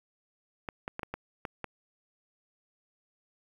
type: clicks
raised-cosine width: 0.5 ms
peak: -20 dBFS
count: 7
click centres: 0.688 / 0.879 / 0.994 / 1.032 / 1.14 / 1.452 / 1.643 s
effects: 9-bit